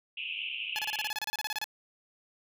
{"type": "band-pass noise", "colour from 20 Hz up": "white", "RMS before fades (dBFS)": -37, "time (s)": [0.17, 1.1], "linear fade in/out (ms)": 5, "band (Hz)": [2500, 3000], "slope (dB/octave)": 96}
{"type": "tone bursts", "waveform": "10% pulse", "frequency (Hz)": 854, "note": "G#5", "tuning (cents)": 48, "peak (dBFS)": -23, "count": 16, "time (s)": [0.76, 1.642], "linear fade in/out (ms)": 0, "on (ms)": 27, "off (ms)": 30}
{"effects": []}